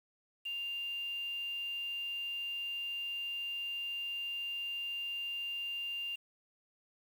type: tone with quantisation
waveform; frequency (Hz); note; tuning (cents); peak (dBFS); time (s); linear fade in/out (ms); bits
sine; 2794; F7; 0; -36; 0.45-6.16; 10; 9
effects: none